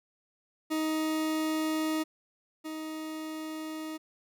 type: tone pair in turn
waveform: 40% pulse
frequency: 313.7 / 313.7 Hz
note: D#4 / D#4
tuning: +14 / +14 cents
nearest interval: unison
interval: 0 cents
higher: neither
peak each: -27 / -35 dBFS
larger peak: first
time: 0.7-2.04 / 2.64-3.98 s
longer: neither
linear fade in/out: 20 ms
effects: none